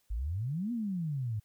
sine exponential two-way sweep, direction up then down, 48.24 to 246.3 to 102 Hz, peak -31 dBFS, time 0.1-1.4 s, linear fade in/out 10 ms, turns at 0.72 s, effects white hiss -73 dBFS RMS until 1.44 s

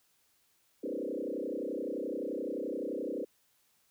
sine tone with frequency modulation, 395.4 Hz, G4, 15 cents sharp, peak -33 dBFS, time 0.83-3.25 s, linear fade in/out 10 ms, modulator 31.6 Hz, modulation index 4.4, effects white hiss -71 dBFS RMS until 3.9 s

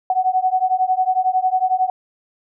sine beating tone pair, 740 / 751 Hz, F#5 / F#5, 0 / +26 cents, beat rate 11 Hz, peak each -18 dBFS, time 0.1-1.9 s, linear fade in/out 2 ms, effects none

